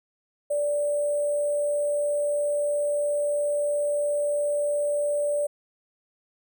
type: tone with sample-and-hold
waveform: sine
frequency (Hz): 583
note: D5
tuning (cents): -13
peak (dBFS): -22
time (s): 0.5-5.47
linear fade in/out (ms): 10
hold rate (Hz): 8820
effects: none